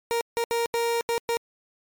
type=tone bursts at uneven times; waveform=30% pulse; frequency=467.1 Hz; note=A#4; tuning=3 cents sharp; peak=-20 dBFS; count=6; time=0.11-0.21 / 0.37-0.44 / 0.51-0.66 / 0.74-1.01 / 1.09-1.18 / 1.29-1.37 s; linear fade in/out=0 ms; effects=MP3 96 kbps